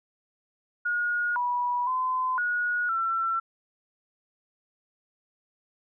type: tone with pitch steps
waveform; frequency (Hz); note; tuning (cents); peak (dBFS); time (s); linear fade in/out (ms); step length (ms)
sine; 1439 / 975 / 1023 / 1452 / 1346; F#6 / B5 / C6 / F#6 / E6; -49 / -23 / -39 / -33 / +36; -24; 0.85-3.4; 10; 510
effects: none